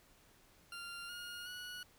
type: tone with pitch steps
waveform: 20% pulse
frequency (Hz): 1392 / 1427.8 / 1464.6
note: F6 / F6 / F#6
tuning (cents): -6 / +38 / -18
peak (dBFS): -40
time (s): 0.72-1.83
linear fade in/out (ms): 2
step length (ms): 370
effects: pink hiss -66 dBFS RMS until 1.98 s